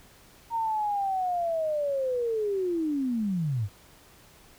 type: linear sweep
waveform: sine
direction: down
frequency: 930 to 92.5 Hz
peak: -25 dBFS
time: 0.5-3.69 s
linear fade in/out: 50 ms
effects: pink hiss -55 dBFS RMS until 4.58 s